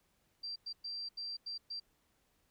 sine tone bursts at uneven times, 4711 Hz, D8, 5 cents sharp, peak -39 dBFS, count 6, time 0.43-0.56 / 0.66-0.73 / 0.84-1.09 / 1.17-1.37 / 1.46-1.58 / 1.7-1.8 s, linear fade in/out 10 ms, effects pink hiss -75 dBFS RMS until 2.5 s

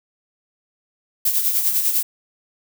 violet noise with tremolo, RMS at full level -17 dBFS, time 1.25-2.03 s, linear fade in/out 5 ms, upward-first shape sine, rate 10 Hz, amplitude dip 55%, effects none

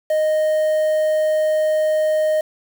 triangle tone with quantisation, 620 Hz, D#5, 6 cents flat, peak -13 dBFS, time 0.1-2.41 s, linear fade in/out 5 ms, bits 6, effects none

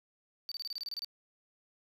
triangle tone bursts, 4600 Hz, D8, 37 cents flat, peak -35 dBFS, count 11, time 0.49-1.046 s, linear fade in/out 0 ms, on 26 ms, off 27 ms, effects none

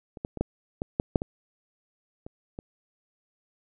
clicks, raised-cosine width 2 ms, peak -27 / -17 / -22 / -11 / -16 / -10 / -7 / -17 / -26 / -23 dBFS, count 10, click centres 0.172 / 0.249 / 0.373 / 0.41 / 0.819 / 0.999 / 1.158 / 1.219 / 2.265 / 2.589 s, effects none

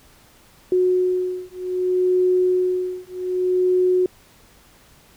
sine beating tone pair, 365.4 / 366.04 Hz, F#4 / F#4, -22 / -19 cents, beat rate 0.64 Hz, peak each -20 dBFS, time 0.72-4.06 s, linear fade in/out 2 ms, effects pink hiss -52 dBFS RMS until 5.16 s

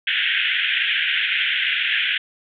white band-pass noise, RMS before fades -21 dBFS, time 0.07-2.18 s, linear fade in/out 5 ms, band 1500 to 3400 Hz, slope 96 dB/octave, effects none

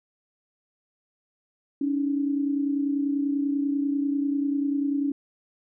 sine tone pair together, 280.9 / 311.1 Hz, C#4 / D#4, +23 / 0 cents, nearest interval major second, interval 177 cents, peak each -23 / -31 dBFS, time 1.81-5.12 s, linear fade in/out 5 ms, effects none

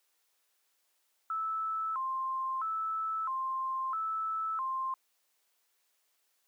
sine tone with vibrato, 1174.7 Hz, D6, in tune, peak -31 dBFS, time 1.3-4.94 s, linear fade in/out 2 ms, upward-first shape square, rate 0.76 Hz, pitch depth 190 cents each way, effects white hiss -75 dBFS RMS until 6.47 s + high-pass 400 Hz 12 dB/octave

